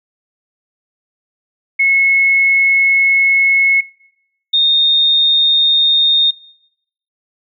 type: tone pair in turn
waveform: sine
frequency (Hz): 2185 / 3675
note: C#7 / A#7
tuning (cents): -26 / -25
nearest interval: major sixth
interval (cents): 901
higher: second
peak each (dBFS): -9 / -9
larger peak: neither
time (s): 1.79-3.81 / 4.53-6.31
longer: first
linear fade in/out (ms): 10
effects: noise-tail reverb RT60 0.8 s tail -21 dB re dry